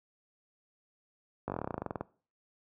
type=slowing click train; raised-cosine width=1 ms; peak=-20 dBFS; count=17; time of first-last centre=1.48-2.01 s; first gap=19 ms; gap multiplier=1.07; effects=noise-tail reverb RT60 0.4 s tail -20 dB re dry + high-pass 80 Hz 12 dB/octave

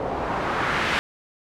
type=noise with low-pass filter sweep; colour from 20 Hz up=white; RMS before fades=-25 dBFS; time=0-0.99 s; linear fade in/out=0 ms; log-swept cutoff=640 to 2300 Hz; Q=1.3; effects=none

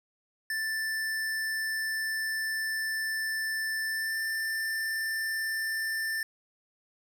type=tone with pitch glide; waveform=square; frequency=1766 to 1780.3 Hz; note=A6 to A6; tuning=+6 to +20 cents; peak=-30 dBFS; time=0.5-6.23 s; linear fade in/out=2 ms; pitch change=+14 cents; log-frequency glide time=3.83-4.18 s; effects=none

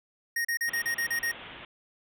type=tone bursts; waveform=square; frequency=1864.7 Hz; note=A#6; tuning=in tune; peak=-27 dBFS; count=8; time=0.36-1.316 s; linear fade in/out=5 ms; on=88 ms; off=36 ms
type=low-pass noise; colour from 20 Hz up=white; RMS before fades=-45 dBFS; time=0.68-1.65 s; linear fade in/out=2 ms; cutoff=3500 Hz; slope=96 dB/octave
effects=none

